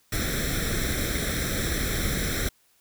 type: noise with comb filter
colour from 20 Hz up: pink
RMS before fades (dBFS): -27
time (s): 0.12-2.49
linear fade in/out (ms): 5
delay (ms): 0.53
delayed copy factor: +0.85
effects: white hiss -64 dBFS RMS until 2.8 s